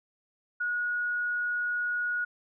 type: tone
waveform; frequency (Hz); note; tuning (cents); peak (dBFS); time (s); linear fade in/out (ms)
sine; 1452; F#6; -33; -27; 0.6-2.25; 10
effects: none